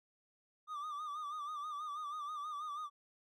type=tone with vibrato; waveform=triangle; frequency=1197 Hz; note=D6; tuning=33 cents sharp; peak=-38 dBFS; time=0.67-2.9 s; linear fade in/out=50 ms; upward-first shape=sine; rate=6.2 Hz; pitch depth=75 cents each way; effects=none